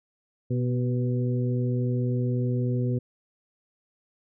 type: harmonic tone with a mistuned harmonic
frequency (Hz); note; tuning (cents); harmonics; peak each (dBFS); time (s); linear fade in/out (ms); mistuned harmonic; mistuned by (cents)
123.47; B2; 0; 1 / 2 / 3 / 4; -24 / -30 / -34 / -36; 0.5-2.99; 10; 3; +30
effects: none